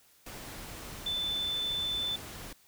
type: tone in noise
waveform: sine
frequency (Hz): 3520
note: A7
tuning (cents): 0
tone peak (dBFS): -30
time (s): 1.06-2.16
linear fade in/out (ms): 5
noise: pink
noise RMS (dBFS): -44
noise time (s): 0.26-2.53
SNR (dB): +11
effects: white hiss -63 dBFS RMS until 2.67 s